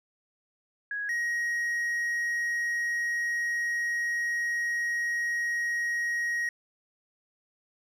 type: tone pair in turn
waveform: sine / triangle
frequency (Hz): 1661.2 / 1887.9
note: G#6 / A#6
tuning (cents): 0 / +21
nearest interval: major second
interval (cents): 221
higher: second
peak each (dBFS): -30 / -25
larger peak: second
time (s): 0.91-1.09 / 1.09-6.49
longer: second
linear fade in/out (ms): 2
effects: none